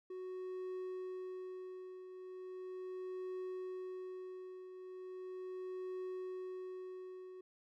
triangle tone with tremolo, 370 Hz, F#4, in tune, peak -38 dBFS, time 0.1-7.41 s, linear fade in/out 5 ms, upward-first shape triangle, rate 0.38 Hz, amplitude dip 65%, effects none

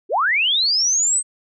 sine linear sweep, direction up, 322.2 to 8380 Hz, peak -15 dBFS, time 0.09-1.23 s, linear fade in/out 50 ms, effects none

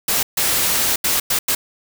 white noise bursts at uneven times, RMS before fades -18 dBFS, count 5, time 0.08-0.23 / 0.37-0.96 / 1.04-1.2 / 1.3-1.39 / 1.48-1.55 s, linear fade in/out 5 ms, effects none

